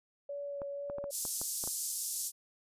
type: tone with vibrato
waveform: sine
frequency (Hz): 567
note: C#5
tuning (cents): +39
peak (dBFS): -37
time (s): 0.29-1.11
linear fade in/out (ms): 5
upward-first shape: sine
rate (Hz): 2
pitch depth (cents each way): 12
type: clicks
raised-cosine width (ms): 1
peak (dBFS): -29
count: 8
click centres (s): 0.618 / 0.899 / 0.984 / 1.041 / 1.252 / 1.415 / 1.639 / 1.675
type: band-pass noise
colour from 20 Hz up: white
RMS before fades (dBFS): -37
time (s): 1.1-2.32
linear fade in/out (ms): 50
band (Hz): 5500 to 12000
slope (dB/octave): 24
effects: resampled to 32000 Hz